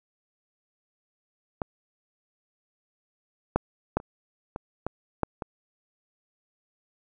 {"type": "clicks", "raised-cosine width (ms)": 1, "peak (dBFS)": [-14, -7, -9, -28, -19, -15, -9, -18], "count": 8, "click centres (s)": [1.618, 3.56, 3.97, 4.001, 4.561, 4.866, 5.233, 5.422], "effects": []}